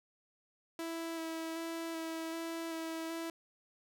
sawtooth tone with vibrato, 327.8 Hz, E4, 10 cents flat, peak -34 dBFS, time 0.79-3.3 s, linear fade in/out 2 ms, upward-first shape square, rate 1.3 Hz, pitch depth 13 cents each way, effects none

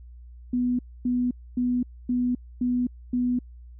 sine tone bursts, 246.9 Hz, B3, in tune, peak -21 dBFS, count 6, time 0.53-3.39 s, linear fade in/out 5 ms, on 260 ms, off 260 ms, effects added 60 Hz sine -42 dBFS peak until 3.79 s

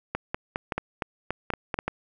clicks, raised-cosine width 0.5 ms, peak -12 dBFS, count 12, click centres 0.15 / 0.345 / 0.559 / 0.722 / 0.78 / 1.022 / 1.306 / 1.503 / 1.537 / 1.742 / 1.789 / 1.88 s, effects none

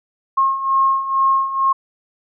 sine beating tone pair, 1076 / 1078.2 Hz, C6 / C#6, +48 / -48 cents, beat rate 2.2 Hz, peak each -20 / -15 dBFS, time 0.37-1.73 s, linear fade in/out 10 ms, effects none

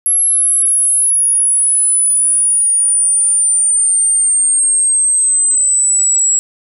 sine exponential sweep, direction down, 11175 to 7700 Hz, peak -9 dBFS, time 0.06-6.39 s, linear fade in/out 0 ms, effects none

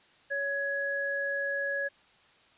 sine tone pair together, 559.7 / 1674 Hz, C#5 / G#6, +17 / +13 cents, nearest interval octave + perfect fifth, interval 1896 cents, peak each -34 / -30 dBFS, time 0.3-1.89 s, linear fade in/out 20 ms, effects white hiss -61 dBFS RMS until 2.57 s + resampled to 8000 Hz

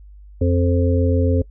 harmonic tone, 87.31 Hz, F2, in tune, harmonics 1 / 3 / 5 / 6, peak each -16 / -21 / -23 / -24 dBFS, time 0.41-1.42 s, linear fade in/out 5 ms, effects noise-tail reverb RT60 0.1 s tail -21 dB re dry + added 50 Hz sine -39 dBFS peak until 1.5 s

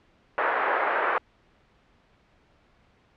white band-pass noise, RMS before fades -25 dBFS, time 0.38-1.18 s, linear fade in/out 0 ms, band 430 to 1700 Hz, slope 24 dB/octave, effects pink hiss -62 dBFS RMS until 3.16 s + low-pass 3000 Hz 12 dB/octave

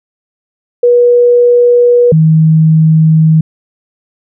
sine tone pair in turn, 484.1 / 158.59 Hz, B4 / D#3, -35 / +33 cents, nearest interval octave + perfect fifth, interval 1932 cents, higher first, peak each -3 dBFS, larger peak neither, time 0.83-2.12 / 2.12-3.41 s, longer neither, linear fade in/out 5 ms, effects none

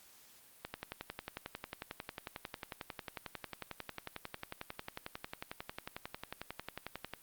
click train, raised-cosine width 0.3 ms, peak -24 dBFS, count 73, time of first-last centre 0.65-7.136 s, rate 11.1 Hz, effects white hiss -61 dBFS RMS until 7.22 s + Opus 48 kbps

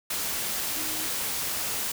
sine tone in noise, 311.1 Hz, D#4, in tune, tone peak -41 dBFS, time 0.76-1.07 s, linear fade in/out 5 ms, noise white, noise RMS -30 dBFS, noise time 0.1-1.92 s, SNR -14 dB, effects none

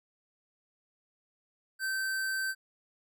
square tone, 1549 Hz, G6, 21 cents flat, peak -31 dBFS, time 1.79-2.55 s, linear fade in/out 50 ms, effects none

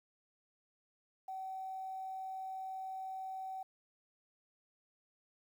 sine tone with quantisation, 761 Hz, F#5, 48 cents sharp, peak -40 dBFS, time 1.28-3.63 s, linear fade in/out 5 ms, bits 11, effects none

